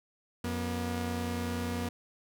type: tone pair together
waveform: sawtooth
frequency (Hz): 90 / 240.3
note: F#2 / B3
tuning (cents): -47 / -47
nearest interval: octave + perfect fourth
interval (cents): 1700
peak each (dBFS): -31 / -30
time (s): 0.44-1.89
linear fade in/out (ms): 5
effects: none